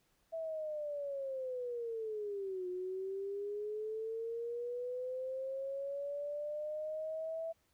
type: linear two-way sweep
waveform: sine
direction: down then up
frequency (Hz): 659.3 to 360 to 659.3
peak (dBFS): -37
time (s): 0.32-7.53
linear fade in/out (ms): 20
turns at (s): 2.68
effects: pink hiss -75 dBFS RMS until 7.73 s